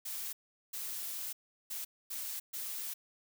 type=noise bursts at uneven times; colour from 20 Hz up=blue; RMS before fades=-40 dBFS; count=5; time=0.05-0.33 / 0.73-1.33 / 1.7-1.85 / 2.1-2.4 / 2.53-2.94 s; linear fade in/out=10 ms; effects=none